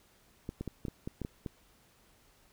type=clicks; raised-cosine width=3 ms; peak=-24 dBFS; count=9; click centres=0.491 / 0.61 / 0.677 / 0.852 / 0.883 / 1.075 / 1.217 / 1.249 / 1.462 s; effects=pink hiss -65 dBFS RMS until 2.52 s